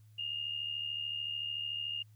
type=tone with amplitude modulation; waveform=sine; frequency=2830 Hz; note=F7; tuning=22 cents sharp; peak=-32 dBFS; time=0.18-2.03 s; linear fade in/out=10 ms; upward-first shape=sine; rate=73.6 Hz; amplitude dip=65%; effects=added 107 Hz sine -56 dBFS peak until 2.15 s + white hiss -74 dBFS RMS until 2.15 s